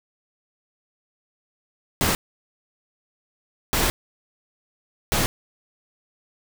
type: noise bursts at uneven times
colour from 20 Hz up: pink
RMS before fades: -21 dBFS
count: 3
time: 2.01-2.15 / 3.73-3.9 / 5.12-5.26 s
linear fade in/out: 0 ms
effects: none